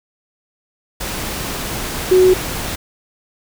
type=tone in noise; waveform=sine; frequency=370 Hz; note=F#4; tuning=in tune; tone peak=-7 dBFS; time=2.11-2.34 s; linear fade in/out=10 ms; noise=pink; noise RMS=-24 dBFS; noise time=1-2.76 s; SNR=+14 dB; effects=none